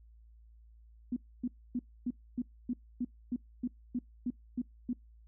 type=tone bursts; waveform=sine; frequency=245.6 Hz; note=B3; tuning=9 cents flat; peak=-30 dBFS; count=13; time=1.12-4.932 s; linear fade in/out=5 ms; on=44 ms; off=270 ms; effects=noise-tail reverb RT60 0.2 s tail -25 dB re dry + added 56 Hz sine -55 dBFS peak until 5.27 s